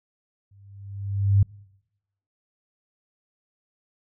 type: tone with exponential growth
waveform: sine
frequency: 99.3 Hz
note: G2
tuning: 23 cents sharp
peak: -12 dBFS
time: 0.51-1.43 s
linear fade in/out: 5 ms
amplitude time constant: 200 ms
effects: noise-tail reverb RT60 0.9 s tail -26 dB re dry